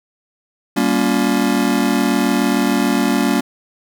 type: chord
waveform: square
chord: G half-diminished seventh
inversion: none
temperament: just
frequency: 196 / 235.2 / 282.2 / 352.8 Hz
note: G3 / Bb3 / Db4 / F4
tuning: 0 / +16 / +31 / +18 cents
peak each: -21 / -19 / -19 / -24 dBFS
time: 0.76-3.41 s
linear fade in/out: 10 ms
effects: none